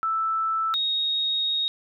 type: tone pair in turn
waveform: sine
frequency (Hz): 1320 / 3749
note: E6 / A#7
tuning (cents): +2 / +9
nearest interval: octave + tritone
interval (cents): 1807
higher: second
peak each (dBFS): -22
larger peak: neither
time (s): 0.03-0.74 / 0.74-1.68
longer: second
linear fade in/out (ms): 0
effects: none